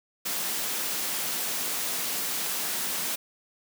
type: high-pass noise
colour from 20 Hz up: white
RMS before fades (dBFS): -30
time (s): 0.25-3.16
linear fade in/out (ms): 10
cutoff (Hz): 140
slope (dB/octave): 48
effects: none